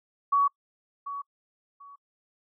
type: tone with echo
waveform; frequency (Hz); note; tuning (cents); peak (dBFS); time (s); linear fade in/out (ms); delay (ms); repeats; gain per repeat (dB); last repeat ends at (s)
sine; 1127; C#6; +28; -19; 0.32-0.48; 10; 740; 2; -13; 1.96
effects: noise-tail reverb RT60 0.1 s tail -26 dB re dry